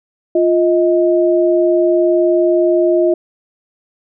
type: tone pair together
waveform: sine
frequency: 349.8 / 630.2 Hz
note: F4 / D#5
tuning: +3 / +22 cents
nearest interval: minor seventh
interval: 1019 cents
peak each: -11 / -14 dBFS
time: 0.35-3.14 s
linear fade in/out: 5 ms
effects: none